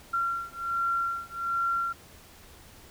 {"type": "beating tone pair", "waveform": "sine", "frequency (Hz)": [1371, 1372.3], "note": ["F6", "F6"], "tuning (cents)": [-32, -31], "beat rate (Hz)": 1.3, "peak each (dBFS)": [-30, -30], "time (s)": [0.13, 1.93], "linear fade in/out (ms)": 10, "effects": ["added 79 Hz sine -59 dBFS peak until 2.9 s", "pink hiss -52 dBFS RMS until 2.9 s"]}